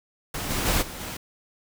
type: noise with level steps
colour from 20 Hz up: pink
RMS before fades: -31 / -27 / -23 / -37 / -34 dBFS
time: 0.34-1.17 s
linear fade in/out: 5 ms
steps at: 0.49 / 0.65 / 0.81 / 0.99 s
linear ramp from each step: 20 ms
effects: none